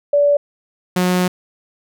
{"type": "tone pair in turn", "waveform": ["sine", "sawtooth"], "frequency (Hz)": [577, 181.22], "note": ["D5", "F#3"], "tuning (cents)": [-31, -36], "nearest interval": "octave + minor sixth", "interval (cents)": 2005, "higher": "first", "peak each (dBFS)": -10, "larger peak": "neither", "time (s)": [[0.13, 0.37], [0.96, 1.28]], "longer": "second", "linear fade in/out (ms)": 5, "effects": []}